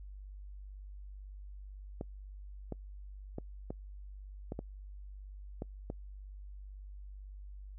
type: clicks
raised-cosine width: 2 ms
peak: -25 dBFS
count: 8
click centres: 2.011 / 2.723 / 3.384 / 3.705 / 4.521 / 4.591 / 5.621 / 5.901 s
effects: noise-tail reverb RT60 0.1 s tail -26 dB re dry + added 49 Hz sine -45 dBFS peak until 7.78 s